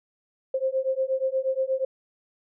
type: beating tone pair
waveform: sine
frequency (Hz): 523.3 / 531.7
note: C5 / C5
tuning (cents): 0 / +28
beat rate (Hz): 8.4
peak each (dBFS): -26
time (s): 0.54-1.85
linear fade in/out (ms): 5
effects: none